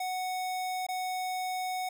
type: tone with dropouts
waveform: square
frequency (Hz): 740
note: F#5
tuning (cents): 0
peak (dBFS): -32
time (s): 0-1.89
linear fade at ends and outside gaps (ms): 5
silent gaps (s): 0.867-0.886
effects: none

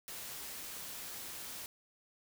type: noise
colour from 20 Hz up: white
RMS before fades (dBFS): -45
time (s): 0.08-1.66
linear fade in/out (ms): 0
effects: none

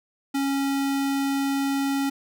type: tone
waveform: square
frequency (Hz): 275.8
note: C#4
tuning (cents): -9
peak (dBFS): -23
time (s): 0.34-2.1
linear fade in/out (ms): 10
effects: none

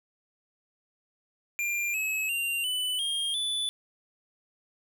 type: tone with pitch steps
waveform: square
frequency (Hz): 2389 / 2575 / 2776 / 2993 / 3226 / 3478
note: D7 / E7 / F7 / F#7 / G7 / A7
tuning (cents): +29 / -41 / -11 / +19 / +49 / -21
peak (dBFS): -28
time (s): 1.59-3.69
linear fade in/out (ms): 0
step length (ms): 350
effects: none

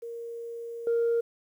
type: tone with level steps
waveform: sine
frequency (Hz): 466.2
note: A#4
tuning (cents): 0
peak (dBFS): -35 / -21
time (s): 0.02-1.21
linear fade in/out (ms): 10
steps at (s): 0.87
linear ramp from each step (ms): 2
effects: tanh soft clip ceiling -20 dBFS + 10-bit

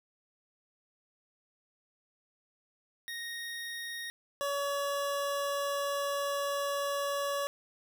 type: tone pair in turn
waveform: 25% pulse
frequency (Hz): 1864.7 / 565.4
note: A#6 / C#5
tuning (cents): 0 / +34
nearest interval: octave + major sixth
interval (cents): 2066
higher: first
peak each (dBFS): -34 / -27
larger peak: second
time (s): 3.08-4.1 / 4.41-7.47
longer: second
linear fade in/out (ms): 0
effects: none

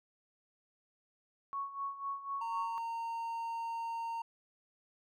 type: tone with tremolo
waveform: sine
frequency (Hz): 1108.7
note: C#6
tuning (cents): 0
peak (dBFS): -34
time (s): 1.53-2.78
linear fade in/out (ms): 0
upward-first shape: sine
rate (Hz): 4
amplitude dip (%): 75
type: tone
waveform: triangle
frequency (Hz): 920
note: A#5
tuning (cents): -23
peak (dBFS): -34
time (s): 2.41-4.22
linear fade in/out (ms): 5
effects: none

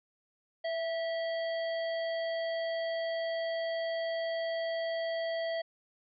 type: harmonic tone with a mistuned harmonic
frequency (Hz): 650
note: E5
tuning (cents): -24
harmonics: 1 / 3 / 5 / 7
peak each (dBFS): -31 / -41 / -45 / -48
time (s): 0.64-5.62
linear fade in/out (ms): 10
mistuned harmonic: 1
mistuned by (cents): +31
effects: MP3 96 kbps

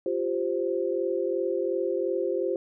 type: chord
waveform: sine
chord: F suspended second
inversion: none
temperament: equal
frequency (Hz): 349.2 / 392 / 523.3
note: F4 / G4 / C5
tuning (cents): 0 / 0 / 0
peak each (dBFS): -29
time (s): 0.06-2.56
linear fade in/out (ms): 2
effects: none

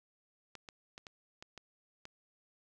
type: clicks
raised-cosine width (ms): 0.2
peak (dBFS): -30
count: 7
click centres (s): 0.553 / 0.688 / 0.979 / 1.068 / 1.425 / 1.577 / 2.054
effects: none

